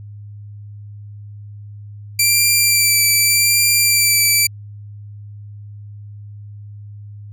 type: tone with vibrato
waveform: 10% pulse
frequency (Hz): 2349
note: D7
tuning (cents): 0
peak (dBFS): -3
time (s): 2.19-4.47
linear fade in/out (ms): 5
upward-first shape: sine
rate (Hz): 0.84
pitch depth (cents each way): 20
effects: added 103 Hz sine -32 dBFS peak until 7.32 s